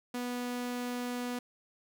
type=tone; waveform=sawtooth; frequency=245.4 Hz; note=B3; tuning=11 cents flat; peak=-30 dBFS; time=0.14-1.39 s; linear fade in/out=5 ms; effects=none